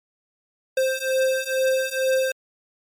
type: beating tone pair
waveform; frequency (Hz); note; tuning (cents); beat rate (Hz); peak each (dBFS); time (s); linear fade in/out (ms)
square; 523.3 / 525.5; C5 / C5; 0 / +7; 2.2; -24 / -23; 0.77-2.32; 5
effects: MP3 64 kbps